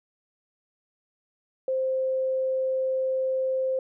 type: tone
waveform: sine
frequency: 523.3 Hz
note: C5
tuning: in tune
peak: -23 dBFS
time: 1.68-3.79 s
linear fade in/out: 2 ms
effects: none